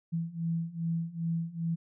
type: beating tone pair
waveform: sine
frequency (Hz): 164.81 / 167.31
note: E3 / E3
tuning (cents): 0 / +26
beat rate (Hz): 2.5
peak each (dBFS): -34 / -32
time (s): 0.12-1.76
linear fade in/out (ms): 20
effects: none